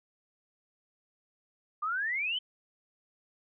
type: exponential sweep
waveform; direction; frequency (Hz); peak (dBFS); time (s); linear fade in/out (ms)
sine; up; 1181 to 3126; -29; 1.82-2.39; 10
effects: none